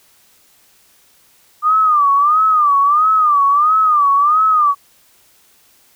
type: tone with vibrato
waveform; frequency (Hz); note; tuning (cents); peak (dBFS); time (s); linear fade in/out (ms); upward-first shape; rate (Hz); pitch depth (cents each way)
sine; 1200; D6; +37; -9; 1.62-4.75; 50; sine; 1.5; 130
effects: white hiss -52 dBFS RMS until 5.95 s